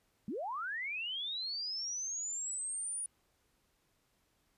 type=linear sweep; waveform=sine; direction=up; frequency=176.9 to 9710 Hz; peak=-36 dBFS; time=0.28-3.06 s; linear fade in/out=2 ms; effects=pink hiss -75 dBFS RMS until 4.57 s + resampled to 32000 Hz